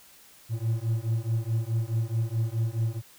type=beating tone pair; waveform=triangle; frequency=111 / 115.7 Hz; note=A2 / A#2; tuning=+16 / -13 cents; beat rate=4.7 Hz; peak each=-26 dBFS; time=0.49-3.02 s; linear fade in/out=50 ms; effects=white hiss -54 dBFS RMS until 3.18 s